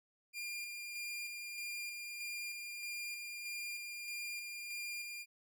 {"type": "tone with tremolo", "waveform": "sawtooth", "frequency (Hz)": 2403, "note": "D7", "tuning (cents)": 39, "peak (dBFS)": -37, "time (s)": [0.33, 5.26], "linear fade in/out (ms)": 50, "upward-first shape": "square", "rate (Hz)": 1.6, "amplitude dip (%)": 30, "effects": []}